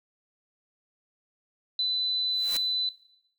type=tone; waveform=sine; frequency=4004 Hz; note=B7; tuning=23 cents sharp; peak=-24 dBFS; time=1.79-2.89 s; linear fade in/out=2 ms
type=noise with exponential growth; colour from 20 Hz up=white; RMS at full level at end=-31 dBFS; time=2.27-2.57 s; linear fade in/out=1 ms; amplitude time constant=65 ms
effects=noise-tail reverb RT60 0.8 s tail -17 dB re dry